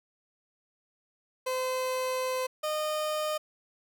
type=tone pair in turn; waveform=30% pulse; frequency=514 / 612.8 Hz; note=C5 / D#5; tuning=-31 / -27 cents; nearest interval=minor third; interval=304 cents; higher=second; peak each=-26 dBFS; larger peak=neither; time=1.46-2.47 / 2.63-3.38 s; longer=first; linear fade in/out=10 ms; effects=none